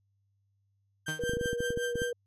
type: tone with tremolo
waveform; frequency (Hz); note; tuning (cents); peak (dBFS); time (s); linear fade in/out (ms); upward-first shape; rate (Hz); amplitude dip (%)
35% pulse; 1573; G6; +6; -30; 1.06-2.13; 10; triangle; 5.4; 100
type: tone with exponential decay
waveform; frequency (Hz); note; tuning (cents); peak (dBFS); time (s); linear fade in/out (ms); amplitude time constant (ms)
sawtooth; 155.56; D#3; 0; -29; 1.08-1.31; 5; 49
type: tone with vibrato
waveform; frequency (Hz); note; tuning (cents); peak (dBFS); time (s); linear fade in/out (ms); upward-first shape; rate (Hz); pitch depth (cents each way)
sine; 480.1; B4; -49; -31; 1.19-2.13; 5; sine; 4.9; 13
type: clicks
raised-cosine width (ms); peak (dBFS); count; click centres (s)
3; -22; 12; 1.237 / 1.295 / 1.335 / 1.37 / 1.412 / 1.458 / 1.531 / 1.605 / 1.705 / 1.774 / 1.956 / 2.019
effects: added 99 Hz sine -70 dBFS peak until 2.26 s + resampled to 32000 Hz